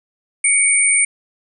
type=tone pair together; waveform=sine; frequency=2243 / 8952 Hz; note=C#7 / C#9; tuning=+20 / +16 cents; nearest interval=2 octaves; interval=2396 cents; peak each=-16 / -13 dBFS; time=0.44-1.05 s; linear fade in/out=5 ms; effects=none